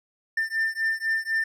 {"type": "beating tone pair", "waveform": "triangle", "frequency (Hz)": [1790, 1794], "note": ["A6", "A6"], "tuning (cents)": [29, 33], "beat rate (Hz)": 4, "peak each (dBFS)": -25, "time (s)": [0.37, 1.44], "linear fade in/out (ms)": 5, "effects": []}